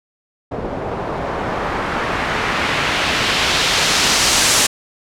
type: noise with low-pass filter sweep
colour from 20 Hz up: white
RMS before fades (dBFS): -18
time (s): 0.51-4.67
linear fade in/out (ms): 10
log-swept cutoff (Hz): 550 to 7900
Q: 0.95
effects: none